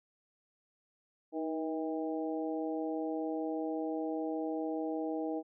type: harmonic tone with a mistuned harmonic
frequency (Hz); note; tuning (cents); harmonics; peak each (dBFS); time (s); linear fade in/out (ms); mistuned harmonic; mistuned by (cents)
160.3; E3; -48; 2 / 3 / 4 / 5; -35 / -39 / -41 / -43; 1.32-5.43; 50; 2; -33
effects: none